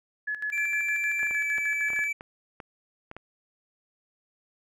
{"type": "tone with tremolo", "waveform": "sine", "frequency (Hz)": 1704, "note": "G#6", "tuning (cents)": 44, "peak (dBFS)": -27, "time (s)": [0.27, 2.08], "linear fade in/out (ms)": 10, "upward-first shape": "square", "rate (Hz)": 6.5, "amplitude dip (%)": 70}
{"type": "tone with pitch glide", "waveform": "triangle", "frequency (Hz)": [2349, 2313], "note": ["D7", "D7"], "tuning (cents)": [0, -27], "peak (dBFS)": -25, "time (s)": [0.52, 2.13], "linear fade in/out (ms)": 10, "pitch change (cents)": -27, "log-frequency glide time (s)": [1.29, 1.38]}
{"type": "clicks", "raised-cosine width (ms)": 0.5, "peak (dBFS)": -25, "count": 10, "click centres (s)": [1.231, 1.31, 1.583, 1.903, 1.933, 1.991, 2.209, 2.602, 3.114, 3.166]}
{"effects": []}